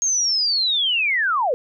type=linear sweep; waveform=sine; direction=down; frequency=6540 to 454.8 Hz; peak=-17 dBFS; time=0.02-1.54 s; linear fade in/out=0 ms; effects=none

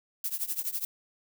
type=noise with tremolo; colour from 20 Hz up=violet; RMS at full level=-29 dBFS; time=0.24-0.85 s; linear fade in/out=2 ms; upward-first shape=triangle; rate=12 Hz; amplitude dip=95%; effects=none

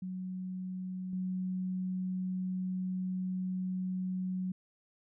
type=tone with level steps; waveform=sine; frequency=185 Hz; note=F#3; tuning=in tune; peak=-36 / -32 dBFS; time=0.02-4.52 s; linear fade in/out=5 ms; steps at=1.13 s; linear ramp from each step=2 ms; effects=none

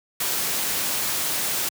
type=noise; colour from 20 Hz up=white; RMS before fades=-25 dBFS; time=0.2-1.69 s; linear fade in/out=5 ms; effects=high-pass 100 Hz 12 dB/octave

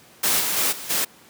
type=noise with level steps; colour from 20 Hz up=white; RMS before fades=-20 / -24 / -21 / -35 / -22 dBFS; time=0.23-1.05 s; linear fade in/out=10 ms; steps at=0.39 / 0.56 / 0.71 / 0.89 s; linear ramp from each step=20 ms; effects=pink hiss -50 dBFS RMS until 1.29 s + high-pass 150 Hz 12 dB/octave

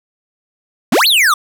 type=exponential two-way sweep; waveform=square; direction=up then down; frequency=185 to 4531 to 1130 Hz; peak=-9 dBFS; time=0.92-1.34 s; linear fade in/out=5 ms; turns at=1.07 s; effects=none

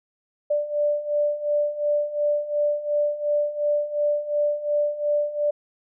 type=beating tone pair; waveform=sine; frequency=587.3 / 590.1 Hz; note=D5 / D5; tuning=0 / +8 cents; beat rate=2.8 Hz; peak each=-26 / -22 dBFS; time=0.5-5.51 s; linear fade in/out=10 ms; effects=none

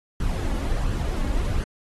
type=noise with flanger; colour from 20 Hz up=brown; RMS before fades=-24 dBFS; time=0.2-1.64 s; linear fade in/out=2 ms; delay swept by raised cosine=0.64 to 3.64 ms; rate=1.4 Hz; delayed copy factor=+0.5; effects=AAC 32 kbps

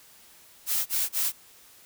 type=noise bursts; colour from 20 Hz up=blue; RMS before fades=-26 dBFS; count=3; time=0.66-1.324 s; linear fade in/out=50 ms; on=200 ms; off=32 ms; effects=white hiss -54 dBFS RMS until 1.85 s

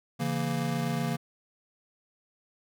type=chord; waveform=square; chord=A# diminished; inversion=first; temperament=just; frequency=139.85 / 167.82 / 233.1 Hz; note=C#3 / E3 / A#3; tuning=+16 / +31 / 0 cents; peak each=-33 dBFS; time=0.19-1.17 s; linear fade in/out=20 ms; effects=none

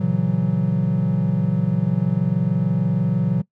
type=chord; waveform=triangle; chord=F# dominant seventh; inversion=first; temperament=equal with one note detuned; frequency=117.9 / 138.59 / 164.81 / 185 Hz; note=A#2 / C#3 / E3 / F#3; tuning=+20 / 0 / 0 / 0 cents; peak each=-23 / -22 / -20 / -19 dBFS; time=0-3.42 s; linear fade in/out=10 ms; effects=noise-tail reverb RT60 0.1 s tail -20 dB re dry

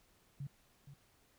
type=tone with echo; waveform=sine; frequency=140 Hz; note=C#3; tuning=18 cents sharp; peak=-40 dBFS; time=0.4-0.47 s; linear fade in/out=5 ms; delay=470 ms; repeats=1; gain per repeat=-11 dB; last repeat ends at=0.94 s; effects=pink hiss -70 dBFS RMS until 1.38 s

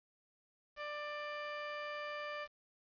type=tone; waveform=15% pulse; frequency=592 Hz; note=D5; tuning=14 cents sharp; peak=-34 dBFS; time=0.76-2.48 s; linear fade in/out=50 ms; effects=resampled to 11025 Hz + 10-bit

